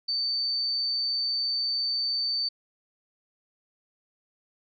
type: tone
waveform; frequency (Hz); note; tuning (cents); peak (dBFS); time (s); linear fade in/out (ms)
sine; 4563; C#8; +49; -25; 0.08-2.49; 10
effects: none